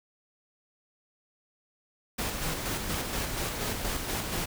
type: noise with tremolo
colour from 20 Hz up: pink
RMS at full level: -31 dBFS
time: 2.18-4.46 s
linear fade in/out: 10 ms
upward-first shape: square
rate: 4.2 Hz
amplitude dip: 35%
effects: none